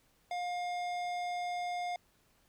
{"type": "tone with tanh clipping", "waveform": "sine", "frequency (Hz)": 710, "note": "F5", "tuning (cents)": 28, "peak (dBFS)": -36, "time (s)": [0.31, 1.96], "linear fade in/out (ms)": 2, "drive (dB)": 16, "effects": ["pink hiss -70 dBFS RMS until 2.48 s"]}